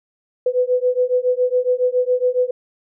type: beating tone pair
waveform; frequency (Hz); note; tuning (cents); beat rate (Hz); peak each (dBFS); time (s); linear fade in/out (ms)
sine; 496.6 / 503.8; B4 / B4; +9 / +34; 7.2; -18; 0.46-2.51; 5
effects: none